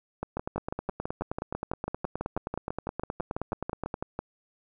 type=two click trains; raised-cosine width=1 ms; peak=-17 / -17 dBFS; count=25 / 35; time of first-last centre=0.23-4.19 / 0.37-3.941 s; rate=6.06 / 9.52 Hz; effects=none